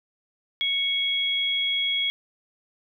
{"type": "tone pair together", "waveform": "sine", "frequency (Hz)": [2217, 3317], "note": ["C#7", "G#7"], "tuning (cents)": [0, -3], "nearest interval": "perfect fifth", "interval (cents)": 697, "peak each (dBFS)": [-28, -23], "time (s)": [0.61, 2.1], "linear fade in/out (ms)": 0, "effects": []}